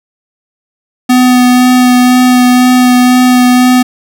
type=tone with vibrato; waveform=square; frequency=250 Hz; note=B3; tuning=21 cents sharp; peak=-4 dBFS; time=1.09-3.83 s; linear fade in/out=10 ms; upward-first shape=sine; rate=2 Hz; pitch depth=12 cents each way; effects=none